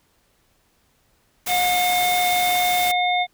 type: noise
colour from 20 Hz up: white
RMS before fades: -27 dBFS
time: 1.46-2.92 s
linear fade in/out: 10 ms
type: harmonic tone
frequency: 720 Hz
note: F#5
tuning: 47 cents flat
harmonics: 1 / 3 / 5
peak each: -19 / -24 / -26 dBFS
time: 1.47-3.27 s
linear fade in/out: 50 ms
effects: pink hiss -63 dBFS RMS until 3.33 s